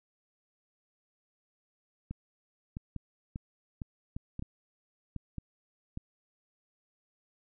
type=clicks; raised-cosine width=5 ms; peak=-25 dBFS; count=11; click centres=2.11 / 2.769 / 2.963 / 3.359 / 3.818 / 4.165 / 4.394 / 4.424 / 5.163 / 5.383 / 5.974 s; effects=none